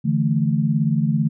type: chord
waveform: sine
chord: D suspended second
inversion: none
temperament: equal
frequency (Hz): 146.83 / 164.81 / 220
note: D3 / E3 / A3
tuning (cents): 0 / 0 / 0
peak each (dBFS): -20 / -21 / -21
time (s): 0.04-1.29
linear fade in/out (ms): 20
effects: none